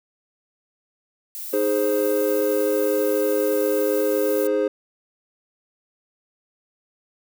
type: noise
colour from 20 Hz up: violet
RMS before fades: -33 dBFS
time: 1.35-4.47 s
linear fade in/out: 0 ms
type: chord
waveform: triangle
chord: Ab major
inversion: second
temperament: equal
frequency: 311.1 / 415.3 / 523.3 Hz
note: Eb4 / Ab4 / C5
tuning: 0 / 0 / 0 cents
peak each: -24 / -20 / -20 dBFS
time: 1.53-4.68 s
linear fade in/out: 5 ms
effects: none